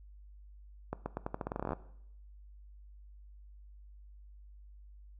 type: accelerating click train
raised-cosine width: 1 ms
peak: -21 dBFS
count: 17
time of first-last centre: 0.93-1.732 s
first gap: 130 ms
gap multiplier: 0.85
effects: noise-tail reverb RT60 0.7 s tail -17 dB re dry + added 50 Hz sine -51 dBFS peak until 5.19 s

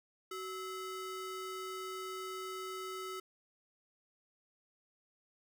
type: ring-modulated tone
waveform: square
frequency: 840 Hz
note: G#5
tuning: 19 cents sharp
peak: -38 dBFS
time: 0.31-3.2 s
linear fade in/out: 5 ms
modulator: 464 Hz
effects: none

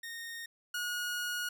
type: tone pair in turn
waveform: sawtooth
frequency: 1848 / 1446.1 Hz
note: A#6 / F#6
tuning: -16 / -40 cents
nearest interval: major third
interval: 424 cents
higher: first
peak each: -37 / -30 dBFS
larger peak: second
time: 0.03-0.46 / 0.74-1.49 s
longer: second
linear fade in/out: 5 ms
effects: none

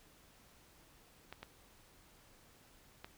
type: clicks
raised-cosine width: 0.3 ms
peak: -30 dBFS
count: 3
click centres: 1.326 / 1.43 / 3.045 s
effects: pink hiss -64 dBFS RMS until 3.17 s

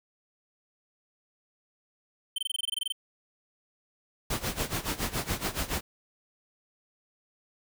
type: tone bursts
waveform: square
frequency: 3100 Hz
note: G7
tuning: 20 cents flat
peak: -28 dBFS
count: 13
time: 2.36-2.923 s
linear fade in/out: 5 ms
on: 23 ms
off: 22 ms
type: noise with tremolo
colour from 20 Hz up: pink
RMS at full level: -29 dBFS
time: 4.3-5.81 s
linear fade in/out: 5 ms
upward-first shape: sine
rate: 7.1 Hz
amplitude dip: 85%
effects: none

